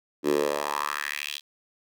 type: tone with high-pass filter sweep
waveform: 10% pulse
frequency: 73 Hz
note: D2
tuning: 10 cents flat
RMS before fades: -28 dBFS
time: 0.23-1.41 s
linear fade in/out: 50 ms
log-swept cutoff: 310 to 3600 Hz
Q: 3.2
effects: none